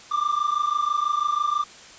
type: tone pair together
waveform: triangle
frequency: 1174.7 / 1200.8 Hz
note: D6 / D6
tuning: 0 / +38 cents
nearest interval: unison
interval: 38 cents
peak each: -22 dBFS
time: 0.11-1.64 s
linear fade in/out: 10 ms
effects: white hiss -45 dBFS RMS until 1.98 s + resampled to 16000 Hz